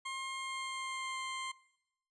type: tone with pitch glide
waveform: 20% pulse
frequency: 1066 to 1050.1 Hz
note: C6 to C6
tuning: +32 to +6 cents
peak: -33 dBFS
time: 0.05-1.52 s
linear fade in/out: 10 ms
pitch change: -26 cents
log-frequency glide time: 0.37-1.24 s
effects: noise-tail reverb RT60 0.8 s tail -19 dB re dry + resampled to 22050 Hz